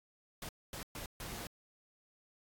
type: noise bursts at uneven times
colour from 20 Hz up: pink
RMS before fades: -44 dBFS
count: 4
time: 0.42-0.49 / 0.73-0.83 / 0.95-1.06 / 1.2-1.47 s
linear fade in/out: 2 ms
effects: AAC 64 kbps